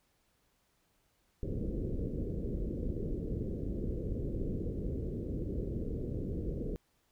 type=low-pass noise; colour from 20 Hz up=pink; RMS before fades=-36 dBFS; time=1.43-6.76 s; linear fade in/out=0 ms; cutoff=490 Hz; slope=48 dB/octave; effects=pink hiss -74 dBFS RMS until 7.11 s